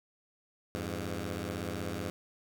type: beating tone pair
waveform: 10% pulse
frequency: 85.4 / 101.4 Hz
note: F2 / G#2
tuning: -38 / -41 cents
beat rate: 16 Hz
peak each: -29 / -30 dBFS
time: 0.75-2.1 s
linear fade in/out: 0 ms
effects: none